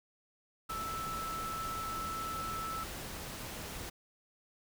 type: tone in noise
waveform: sine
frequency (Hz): 1316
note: E6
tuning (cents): -3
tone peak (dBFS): -37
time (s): 0.69-2.84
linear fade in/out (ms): 10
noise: pink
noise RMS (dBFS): -43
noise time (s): 0.69-3.9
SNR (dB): +3
effects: none